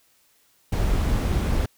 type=noise; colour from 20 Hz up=brown; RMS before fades=-22 dBFS; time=0.72-1.66 s; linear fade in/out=5 ms; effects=white hiss -62 dBFS RMS until 1.77 s